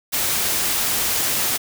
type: noise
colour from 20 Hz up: white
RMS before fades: -21 dBFS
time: 0.12-1.58 s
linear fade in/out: 20 ms
effects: none